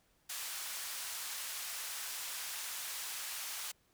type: band-pass noise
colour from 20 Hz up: white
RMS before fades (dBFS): -42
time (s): 0.29-3.72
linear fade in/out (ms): 10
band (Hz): 920 to 13000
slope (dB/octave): 12
effects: pink hiss -72 dBFS RMS until 3.93 s